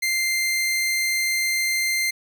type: tone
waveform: sawtooth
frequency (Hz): 2091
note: C7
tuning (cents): -2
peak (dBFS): -17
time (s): 0.02-2.11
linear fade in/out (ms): 10
effects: none